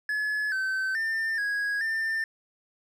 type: tone with pitch steps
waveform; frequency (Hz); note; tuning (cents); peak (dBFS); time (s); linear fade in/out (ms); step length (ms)
triangle; 1706 / 1538 / 1797 / 1655 / 1793; G#6 / G6 / A6 / G#6 / A6; +46 / -33 / +36 / -6 / +32; -24; 0.09-2.24; 2; 430
effects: none